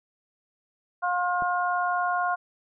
harmonic tone, 356.2 Hz, F4, 34 cents sharp, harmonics 2 / 3 / 4, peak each -26 / -28 / -29 dBFS, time 1.02-2.36 s, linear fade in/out 20 ms
clicks, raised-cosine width 2 ms, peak -26 / -34 dBFS, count 2, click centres 1.422 / 1.428 s
effects none

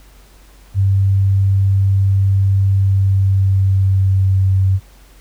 sine tone with pitch glide, 97.5 to 95.49 Hz, G2 to G2, -9 to -45 cents, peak -10 dBFS, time 0.74-4.8 s, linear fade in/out 50 ms, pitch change -36 cents, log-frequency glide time 2.71-4.46 s, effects added 48 Hz sine -42 dBFS peak until 5.2 s + pink hiss -49 dBFS RMS until 5.2 s

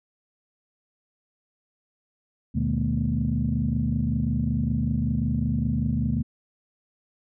sine tone cluster, 75.7 / 122 / 151.5 / 213.5 / 238.8 Hz, D#2 / B2 / D#3 / G#3 / A#3, -47 / -21 / -46 / +48 / +42 cents, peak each -28 dBFS, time 2.54-6.23 s, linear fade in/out 20 ms, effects tanh soft clip ceiling -12 dBFS

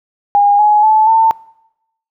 sine tone with pitch steps, 814 / 840.3 / 867.4 / 895.4 Hz, G#5 / G#5 / A5 / A5, -35 / +20 / -25 / +30 cents, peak -6 dBFS, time 0.35-1.31 s, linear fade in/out 0 ms, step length 240 ms, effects noise-tail reverb RT60 0.8 s tail -22 dB re dry

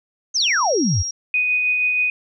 sine exponential sweep, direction down, 6600 to 73.42 Hz, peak -16 dBFS, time 0.34-1.03 s, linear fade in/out 20 ms
sine tone, 5620 Hz, F8, 10 cents sharp, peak -23 dBFS, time 0.4-1.11 s, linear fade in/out 5 ms
sine tone with tremolo, 2489 Hz, D#7, in tune, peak -15 dBFS, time 1.34-2.1 s, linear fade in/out 2 ms, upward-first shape sine, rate 6.3 Hz, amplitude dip 25%
effects none

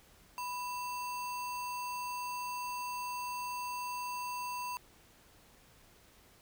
sine tone with sample-and-hold, 987.8 Hz, B5, in tune, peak -36 dBFS, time 0.38-4.77 s, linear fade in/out 0 ms, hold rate 3675 Hz, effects pink hiss -62 dBFS RMS until 6.41 s

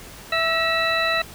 harmonic tone with a mistuned harmonic, 659.3 Hz, E5, in tune, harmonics 1 / 2 / 3 / 4 / 6, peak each -25 / -25 / -24 / -26 / -26 dBFS, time 0.32-1.22 s, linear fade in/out 5 ms, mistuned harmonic 3, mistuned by -51 cents, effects pink hiss -41 dBFS RMS until 1.34 s

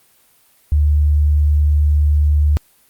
sine tone, 74.2 Hz, D2, 18 cents sharp, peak -10 dBFS, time 0.72-2.57 s, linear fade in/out 0 ms, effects white hiss -54 dBFS RMS until 2.89 s + Opus 32 kbps

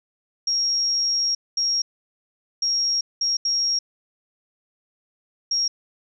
sine tone bursts at uneven times, 5588 Hz, F8, in tune, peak -19 dBFS, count 6, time 0.47-1.35 / 1.57-1.82 / 2.62-3.01 / 3.21-3.37 / 3.45-3.79 / 5.51-5.68 s, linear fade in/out 5 ms, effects none

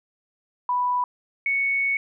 sine tone pair in turn, 987.8 / 2218 Hz, B5 / C#7, 0 / 0 cents, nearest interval octave + major second, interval 1400 cents, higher second, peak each -20 dBFS, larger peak neither, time 0.69-1.04 / 1.46-1.97 s, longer second, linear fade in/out 2 ms, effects none

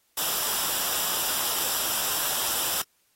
white noise with comb filter, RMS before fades -27 dBFS, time 0.17-2.82 s, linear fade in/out 5 ms, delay 0.46 ms, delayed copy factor -0.55, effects white hiss -68 dBFS RMS until 3.15 s + AAC 48 kbps

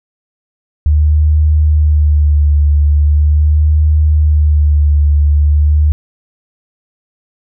sine tone with vibrato, 74.9 Hz, D2, 35 cents sharp, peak -6 dBFS, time 0.86-5.92 s, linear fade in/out 0 ms, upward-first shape sine, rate 0.41 Hz, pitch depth 36 cents each way, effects none

